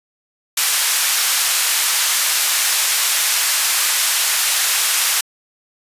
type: band-pass noise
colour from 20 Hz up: white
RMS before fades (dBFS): -17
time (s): 0.57-5.21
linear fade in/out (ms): 5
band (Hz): 1100 to 12000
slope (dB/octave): 12
effects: resampled to 32000 Hz